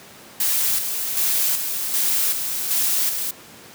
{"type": "noise with tremolo", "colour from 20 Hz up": "blue", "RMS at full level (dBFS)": -20, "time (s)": [0.4, 3.31], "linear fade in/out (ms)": 5, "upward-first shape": "square", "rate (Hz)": 1.3, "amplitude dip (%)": 45, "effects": ["pink hiss -43 dBFS RMS until 3.74 s", "high-pass 150 Hz 12 dB/octave"]}